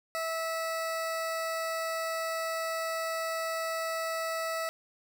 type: tone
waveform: 20% pulse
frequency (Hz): 652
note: E5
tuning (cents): -19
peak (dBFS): -26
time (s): 0.15-4.69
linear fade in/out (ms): 0
effects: none